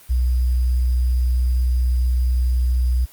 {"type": "tone with sample-and-hold", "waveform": "sine", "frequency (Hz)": 62.1, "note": "B1", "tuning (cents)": 10, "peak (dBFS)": -15, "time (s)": [0.09, 3.06], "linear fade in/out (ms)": 20, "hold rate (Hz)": 4900, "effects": ["white hiss -47 dBFS RMS until 3.12 s", "Opus 32 kbps"]}